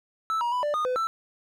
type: tone with pitch steps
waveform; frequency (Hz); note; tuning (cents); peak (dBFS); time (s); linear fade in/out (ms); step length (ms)
triangle; 1315 / 952 / 992 / 590 / 1228 / 505 / 1331; E6 / A#5 / B5 / D5 / D#6 / B4 / E6; -5 / +36 / +7 / +8 / -23 / +39 / +16; -22; 0.3-1.07; 0; 110
effects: none